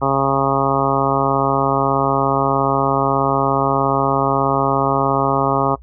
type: harmonic tone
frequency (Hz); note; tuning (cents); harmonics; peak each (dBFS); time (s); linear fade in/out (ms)
136.8; C#3; -23; 1 / 2 / 3 / 4 / 5 / 6 / 7 / 8 / 9; -23 / -23 / -23 / -23 / -23 / -23 / -23 / -23 / -23; 0.01-5.76; 20
effects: noise-tail reverb RT60 0.1 s tail -22 dB re dry + added 60 Hz sine -38 dBFS peak until 5.82 s